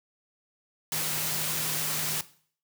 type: tone in noise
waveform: sine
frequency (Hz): 155.56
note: D#3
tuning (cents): 0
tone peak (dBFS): -40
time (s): 0.92-2.21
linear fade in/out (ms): 2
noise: white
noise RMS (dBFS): -30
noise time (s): 0.92-2.21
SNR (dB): -13
effects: noise-tail reverb RT60 0.5 s tail -17 dB re dry + high-pass 100 Hz 12 dB/octave